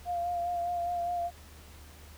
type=tone with vibrato; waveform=sine; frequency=698.5 Hz; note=F5; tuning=in tune; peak=-29 dBFS; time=0.05-1.31 s; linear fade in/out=50 ms; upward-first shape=sine; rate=4.9 Hz; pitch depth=24 cents each way; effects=added 75 Hz sine -50 dBFS peak until 2.17 s + pink hiss -54 dBFS RMS until 2.17 s